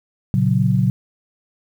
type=chord; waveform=sine; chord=F# major; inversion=first; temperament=equal; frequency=116.54 / 138.59 / 185 Hz; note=A#2 / C#3 / F#3; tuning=0 / 0 / 0 cents; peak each=-18 dBFS; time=0.34-0.9 s; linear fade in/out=0 ms; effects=8-bit